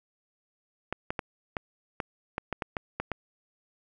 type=clicks; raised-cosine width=0.5 ms; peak=-15 dBFS; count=11; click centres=0.926 / 1.105 / 1.192 / 1.568 / 2.002 / 2.381 / 2.527 / 2.622 / 2.768 / 3 / 3.117 s; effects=none